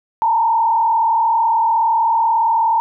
sine tone with frequency modulation, 909 Hz, A#5, 44 cents flat, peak -12 dBFS, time 0.22-2.8 s, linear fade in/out 0 ms, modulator 38.8 Hz, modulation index 0.96, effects none

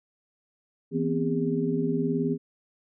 sine tone cluster, 163.6 / 242.9 / 262.1 / 405.3 Hz, E3 / B3 / C4 / G#4, -13 / -29 / +3 / -42 cents, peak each -29 dBFS, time 0.91-2.38 s, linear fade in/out 50 ms, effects none

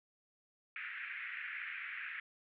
white band-pass noise, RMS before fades -44 dBFS, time 0.76-2.2 s, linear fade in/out 2 ms, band 1500 to 2400 Hz, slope 48 dB/octave, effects none

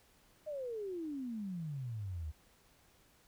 sine exponential sweep, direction down, 626 to 72.9 Hz, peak -38 dBFS, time 0.46-2.32 s, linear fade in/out 20 ms, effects pink hiss -67 dBFS RMS until 3.27 s

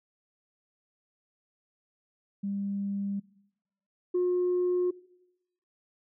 sine tone pair in turn, 199.4 / 359.2 Hz, G3 / F4, +30 / +49 cents, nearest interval minor seventh, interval 1019 cents, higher second, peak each -29 / -22 dBFS, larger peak second, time 2.43-3.2 / 4.14-4.91 s, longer neither, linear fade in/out 10 ms, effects noise-tail reverb RT60 0.9 s tail -22 dB re dry + tanh soft clip ceiling -21 dBFS

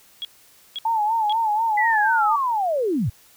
sine tone bursts, 3322 Hz, G#7, in tune, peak -26 dBFS, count 3, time 0.22-1.324 s, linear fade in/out 0 ms, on 28 ms, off 510 ms
sine tone with vibrato, 875 Hz, A5, 10 cents flat, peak -18 dBFS, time 0.85-2.36 s, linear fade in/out 5 ms, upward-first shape sine, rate 4.1 Hz, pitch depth 88 cents each way
sine linear sweep, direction down, 2017 to 81 Hz, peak -19 dBFS, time 1.77-3.1 s, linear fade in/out 10 ms
effects white hiss -53 dBFS RMS until 3.36 s

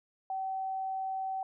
sine tone, 765 Hz, G5, 42 cents flat, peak -32 dBFS, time 0.3-1.43 s, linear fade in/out 2 ms, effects none

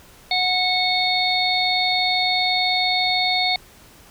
harmonic tone with a mistuned harmonic, 734 Hz, F#5, 14 cents flat, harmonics 1 / 3 / 5 / 6, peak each -23 / -23 / -23 / -23 dBFS, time 0.31-3.56 s, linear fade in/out 2 ms, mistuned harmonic 6, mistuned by -16 cents, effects pink hiss -48 dBFS RMS until 4.1 s

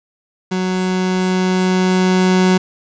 30% pulse tone with level ramp, 185 Hz, F#3, in tune, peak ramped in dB -14 to -7 dBFS, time 0.51-2.58 s, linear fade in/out 10 ms, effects resampled to 16000 Hz + 7-bit

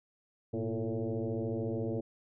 sine tone with frequency modulation, 106 Hz, G#2, 36 cents sharp, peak -31 dBFS, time 0.53-2.01 s, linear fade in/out 10 ms, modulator 113 Hz, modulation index 4, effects none

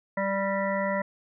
harmonic tone with a mistuned harmonic, 196 Hz, G3, in tune, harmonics 1 / 3 / 5 / 7 / 9 / 10, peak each -31 / -28 / -32 / -38 / -38 / -34 dBFS, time 0.17-1.02 s, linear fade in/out 5 ms, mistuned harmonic 9, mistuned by +25 cents, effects none

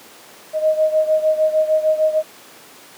sine beating tone pair, 622.3 / 628.9 Hz, D#5 / D#5, 0 / +18 cents, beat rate 6.6 Hz, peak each -15 / -19 dBFS, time 0.53-2.23 s, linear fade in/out 50 ms, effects pink hiss -42 dBFS RMS until 2.97 s + high-pass 300 Hz 12 dB/octave

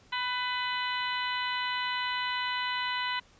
harmonic tone with a mistuned harmonic, 500 Hz, B4, 21 cents sharp, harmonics 2 / 3 / 4 / 5 / 6 / 7 / 8, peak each -33 / -37 / -35 / -42 / -37 / -45 / -40 dBFS, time 0.12-3.2 s, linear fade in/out 10 ms, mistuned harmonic 2, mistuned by -17 cents, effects pink hiss -60 dBFS RMS until 3.39 s + resampled to 16000 Hz

